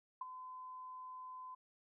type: tone with ADSR envelope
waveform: sine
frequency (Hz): 1020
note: C6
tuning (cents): -44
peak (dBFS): -37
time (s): 0.21-1.55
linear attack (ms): 5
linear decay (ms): 20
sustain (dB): -10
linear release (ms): 9
effects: none